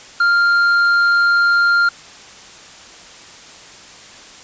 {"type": "tone with hard clipping", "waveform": "triangle", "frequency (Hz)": 1396.9, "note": "F6", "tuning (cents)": 0, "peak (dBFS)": -12, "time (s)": [0.2, 1.89], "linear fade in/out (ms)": 5, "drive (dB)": 8, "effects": ["white hiss -39 dBFS RMS until 4.43 s", "resampled to 16000 Hz"]}